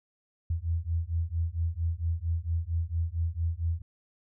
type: beating tone pair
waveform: sine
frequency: 81.3 / 85.7 Hz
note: E2 / F2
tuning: -23 / -32 cents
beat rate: 4.4 Hz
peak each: -30 dBFS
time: 0.5-3.82 s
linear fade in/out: 5 ms
effects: none